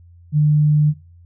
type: tone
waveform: sine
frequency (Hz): 150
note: D3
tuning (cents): +37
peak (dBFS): -11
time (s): 0.32-0.94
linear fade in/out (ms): 50
effects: noise-tail reverb RT60 0.4 s tail -22 dB re dry + added 86 Hz sine -43 dBFS peak until 1.25 s